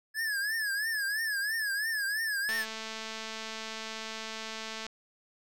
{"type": "tone with vibrato", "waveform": "square", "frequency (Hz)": 1700, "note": "G#6", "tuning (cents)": 40, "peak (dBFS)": -30, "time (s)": [0.14, 2.66], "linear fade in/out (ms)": 50, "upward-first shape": "triangle", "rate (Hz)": 3, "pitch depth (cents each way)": 140}
{"type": "click train", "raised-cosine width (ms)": 0.2, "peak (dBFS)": -22, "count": 526, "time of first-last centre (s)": [2.49, 4.866], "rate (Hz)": 221}
{"effects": []}